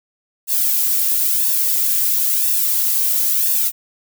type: noise with flanger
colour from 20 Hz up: violet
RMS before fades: -17 dBFS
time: 0.47-3.72 s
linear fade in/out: 50 ms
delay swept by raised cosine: 1.1 to 2.6 ms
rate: 0.99 Hz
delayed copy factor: +0.8
effects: none